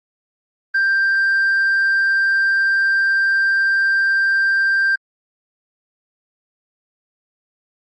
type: tone with tanh clipping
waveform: sine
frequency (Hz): 1579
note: G6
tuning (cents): +12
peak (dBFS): -14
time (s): 0.74-4.96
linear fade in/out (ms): 10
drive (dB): 1
effects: Opus 24 kbps

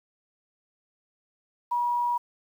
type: tone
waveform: sine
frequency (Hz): 963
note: B5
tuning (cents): -44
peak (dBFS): -23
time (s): 1.71-2.18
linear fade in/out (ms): 10
effects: 9-bit

